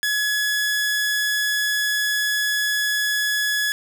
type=tone; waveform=sawtooth; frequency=1693 Hz; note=G#6; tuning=33 cents sharp; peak=-16 dBFS; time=0.03-3.72 s; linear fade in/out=0 ms; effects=none